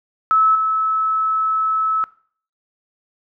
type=tone with level steps; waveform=sine; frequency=1300 Hz; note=E6; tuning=24 cents flat; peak=-11 / -16 dBFS; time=0.31-2.04 s; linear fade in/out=0 ms; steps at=0.55 s; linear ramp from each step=2 ms; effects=noise-tail reverb RT60 0.5 s tail -20 dB re dry